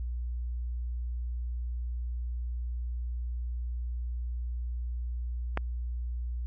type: click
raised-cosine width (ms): 0.5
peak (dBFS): -14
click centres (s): 5.574
effects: added 60 Hz sine -31 dBFS peak until 6.46 s